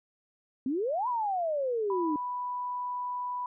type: exponential two-way sweep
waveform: sine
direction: up then down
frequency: 246.9 to 1020 to 293.4 Hz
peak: -27 dBFS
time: 0.66-2.16 s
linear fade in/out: 2 ms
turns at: 1.08 s
type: tone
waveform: sine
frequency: 987.8 Hz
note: B5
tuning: in tune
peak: -31 dBFS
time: 1.9-3.46 s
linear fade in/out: 2 ms
effects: none